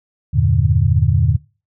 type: chord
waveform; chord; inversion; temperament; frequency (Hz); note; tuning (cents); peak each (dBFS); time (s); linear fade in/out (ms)
sine; E half-diminished seventh; none; equal; 82.41 / 98 / 116.54 / 146.83; E2 / G2 / Bb2 / D3; 0 / 0 / 0 / 0; -17; 0.33-1.37; 20
effects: noise-tail reverb RT60 0.3 s tail -19 dB re dry